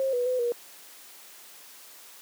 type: tone with pitch steps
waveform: sine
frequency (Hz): 534 / 489.9 / 506 / 477.7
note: C5 / B4 / B4 / A#4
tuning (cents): +35 / -14 / +42 / +42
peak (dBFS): -23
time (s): 0-0.52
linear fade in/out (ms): 0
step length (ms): 130
effects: white hiss -49 dBFS RMS until 2.21 s + high-pass 300 Hz 12 dB/octave